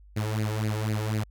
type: tone with flanger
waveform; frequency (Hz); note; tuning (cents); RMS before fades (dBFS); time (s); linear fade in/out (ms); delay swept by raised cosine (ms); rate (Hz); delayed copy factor
sawtooth; 107.7; A2; -37; -28; 0.16-1.24; 10; 0.43 to 2.33; 4; +0.8
effects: added 50 Hz sine -49 dBFS peak until 1.3 s